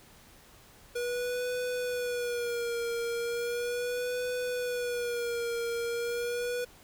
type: tone with vibrato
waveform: square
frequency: 481.9 Hz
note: B4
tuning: 43 cents flat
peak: -31 dBFS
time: 0.95-6.65 s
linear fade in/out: 10 ms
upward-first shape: sine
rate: 0.37 Hz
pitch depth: 51 cents each way
effects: pink hiss -56 dBFS RMS until 6.83 s